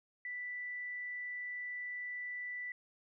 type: tone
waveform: sine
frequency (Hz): 1975.5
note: B6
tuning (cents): 0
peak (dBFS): -39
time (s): 0.25-2.72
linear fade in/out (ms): 2
effects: none